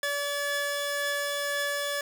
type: tone pair together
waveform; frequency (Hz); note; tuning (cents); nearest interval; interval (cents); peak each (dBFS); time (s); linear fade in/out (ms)
sawtooth; 573.3 / 1718; D5 / A6; -42 / -42; octave + perfect fifth; 1900; -27; 0.03-2.01; 2
effects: none